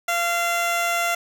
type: tone with amplitude modulation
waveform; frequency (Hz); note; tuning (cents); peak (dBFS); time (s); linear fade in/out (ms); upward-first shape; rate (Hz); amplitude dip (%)
15% pulse; 688; F5; -26; -13; 0.08-1.15; 5; sine; 192; 25
effects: none

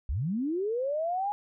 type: linear sweep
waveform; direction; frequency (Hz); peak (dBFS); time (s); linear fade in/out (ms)
sine; up; 51 to 835; -27; 0.09-1.32; 0
effects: none

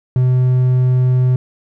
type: tone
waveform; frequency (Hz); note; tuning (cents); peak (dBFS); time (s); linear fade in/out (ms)
triangle; 127; B2; +49; -8; 0.16-1.36; 2
effects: none

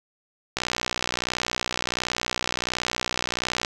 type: click train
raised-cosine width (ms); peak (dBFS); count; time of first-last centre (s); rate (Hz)
0.2; -7; 190; 0.57-3.648; 61.4
effects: none

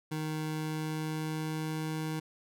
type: tone with pitch glide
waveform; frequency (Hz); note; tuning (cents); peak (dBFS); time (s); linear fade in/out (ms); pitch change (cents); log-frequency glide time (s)
25% pulse; 155.56 to 157; D#3 to D#3; 0 to +16; -29; 0.11-2.2; 10; +16; 0.46-1.94
effects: none

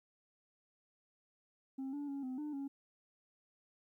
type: tone with pitch steps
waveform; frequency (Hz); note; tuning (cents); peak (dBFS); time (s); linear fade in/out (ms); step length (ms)
sine; 267.1 / 288.5 / 278.1 / 257.1 / 298.7 / 276.8; C4 / D4 / C#4 / C4 / D4 / C#4; +36 / -31 / +6 / -30 / +29 / -2; -36; 1.78-2.68; 10; 150
effects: tanh soft clip ceiling -38 dBFS + 13-bit

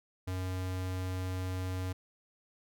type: tone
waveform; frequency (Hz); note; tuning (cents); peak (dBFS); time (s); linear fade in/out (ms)
square; 92.5; F#2; 0; -34; 0.27-1.93; 10
effects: none

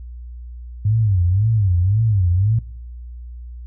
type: tone with vibrato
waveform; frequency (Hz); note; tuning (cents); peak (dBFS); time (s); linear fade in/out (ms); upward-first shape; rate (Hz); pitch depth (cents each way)
sine; 99.2; G2; +21; -13; 0.85-2.59; 5; sine; 1.9; 230
effects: noise-tail reverb RT60 0.9 s tail -26 dB re dry + added 60 Hz sine -31 dBFS peak until 3.66 s

